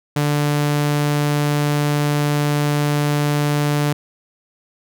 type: tone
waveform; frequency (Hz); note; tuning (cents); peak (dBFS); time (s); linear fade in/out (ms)
sawtooth; 146.8; D3; 0; -12; 0.16-3.93; 5
effects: none